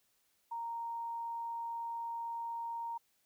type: tone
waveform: sine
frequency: 929 Hz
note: A#5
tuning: 6 cents flat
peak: -37 dBFS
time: 0.51-2.98 s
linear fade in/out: 10 ms
effects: white hiss -75 dBFS RMS until 3.25 s